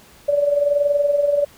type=tone with amplitude modulation; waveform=sine; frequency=577 Hz; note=D5; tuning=31 cents flat; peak=-12 dBFS; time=0.28-1.45 s; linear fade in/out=10 ms; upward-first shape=sine; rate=21 Hz; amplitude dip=60%; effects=pink hiss -48 dBFS RMS until 1.57 s